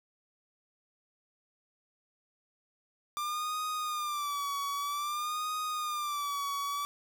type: tone with vibrato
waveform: 45% pulse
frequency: 1185 Hz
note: D6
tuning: 15 cents sharp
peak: -32 dBFS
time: 3.17-6.85 s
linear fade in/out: 0 ms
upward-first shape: sine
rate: 0.52 Hz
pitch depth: 85 cents each way
effects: none